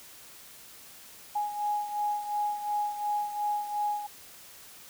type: beating tone pair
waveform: sine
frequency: 830.6 / 833.4 Hz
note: G#5 / G#5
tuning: 0 / +6 cents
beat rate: 2.8 Hz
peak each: -29 / -35 dBFS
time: 1.35-4.07 s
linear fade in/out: 10 ms
effects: white hiss -50 dBFS RMS until 4.89 s